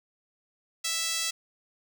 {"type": "tone with high-pass filter", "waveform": "5% pulse", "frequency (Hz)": 659.3, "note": "E5", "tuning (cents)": 0, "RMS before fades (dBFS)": -30, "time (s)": [0.84, 1.31], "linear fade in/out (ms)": 10, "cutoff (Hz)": 1800, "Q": 0.52, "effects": []}